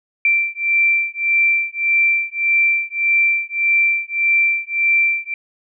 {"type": "beating tone pair", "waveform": "sine", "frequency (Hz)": [2349, 2350.7], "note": ["D7", "D7"], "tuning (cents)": [0, 1], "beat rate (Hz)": 1.7, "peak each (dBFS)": -17, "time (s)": [0.25, 5.34], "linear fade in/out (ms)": 2, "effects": []}